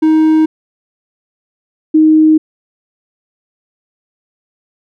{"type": "tone pair in turn", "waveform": ["triangle", "sine"], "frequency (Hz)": [314.4, 312.4], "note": ["D#4", "D#4"], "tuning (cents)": [18, 7], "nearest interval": "unison", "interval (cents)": 11, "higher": "first", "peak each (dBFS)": -4, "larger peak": "neither", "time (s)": [[0.02, 0.46], [1.94, 2.38]], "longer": "neither", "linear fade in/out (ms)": 10, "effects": []}